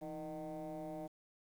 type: tone with frequency modulation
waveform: sine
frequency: 466.2 Hz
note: A#4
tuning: in tune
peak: -40 dBFS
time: 0.01-1.08 s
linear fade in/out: 20 ms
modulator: 149 Hz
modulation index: 2
effects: tanh soft clip ceiling -40 dBFS + 11-bit